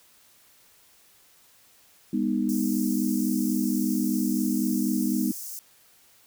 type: chord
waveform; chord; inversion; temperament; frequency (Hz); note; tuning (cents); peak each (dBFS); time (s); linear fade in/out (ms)
sine; G# minor; none; equal with one note detuned; 203.1 / 246.9 / 311.1; G#3 / B3 / D#4; -38 / 0 / 0; -27 / -26 / -28; 2.13-5.32; 5
type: high-pass noise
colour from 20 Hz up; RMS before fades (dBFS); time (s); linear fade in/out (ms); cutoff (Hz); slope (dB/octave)
white; -37; 2.49-5.59; 0; 5200; 48
effects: white hiss -58 dBFS RMS until 6.26 s